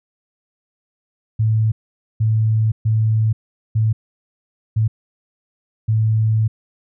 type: tone bursts at uneven times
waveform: sine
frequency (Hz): 110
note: A2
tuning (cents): 0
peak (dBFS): -13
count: 6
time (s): 1.39-1.72 / 2.2-2.72 / 2.85-3.33 / 3.75-3.93 / 4.76-4.88 / 5.88-6.48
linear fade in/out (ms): 10
effects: none